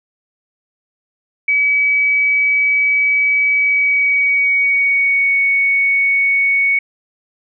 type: tone with pitch glide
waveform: sine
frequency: 2280 to 2225 Hz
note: C#7 to C#7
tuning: +48 to +6 cents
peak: -11 dBFS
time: 1.48-6.79 s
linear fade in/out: 5 ms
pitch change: -42 cents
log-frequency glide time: 3.54-5.38 s
effects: none